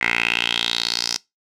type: tone with band-pass filter sweep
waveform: 10% pulse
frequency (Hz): 58.27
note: A#1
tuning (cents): 0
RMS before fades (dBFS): -22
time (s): 0.01-1.17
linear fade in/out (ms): 5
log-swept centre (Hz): 2100 to 5400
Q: 4.9
effects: noise-tail reverb RT60 0.2 s tail -22 dB re dry